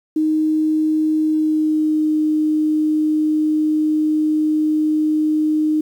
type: tone with pitch glide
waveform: sine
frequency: 311.1 to 307.9 Hz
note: D#4 to D#4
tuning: 0 to -18 cents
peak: -14 dBFS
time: 0.16-5.81 s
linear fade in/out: 5 ms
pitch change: -18 cents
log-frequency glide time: 1.2-2.19 s
effects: 8-bit